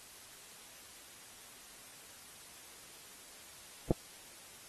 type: clicks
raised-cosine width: 2 ms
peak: -14 / -18 dBFS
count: 2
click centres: 3.908 / 3.914 s
effects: white hiss -54 dBFS RMS until 4.68 s + AAC 32 kbps